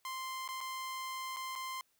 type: tone with dropouts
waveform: sawtooth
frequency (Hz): 1045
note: C6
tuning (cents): -2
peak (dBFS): -35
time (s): 0.05-1.81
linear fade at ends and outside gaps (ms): 1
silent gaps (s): 0.478-0.488 / 0.606-0.611 / 1.363-1.368 / 1.554-1.559
effects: white hiss -75 dBFS RMS until 1.99 s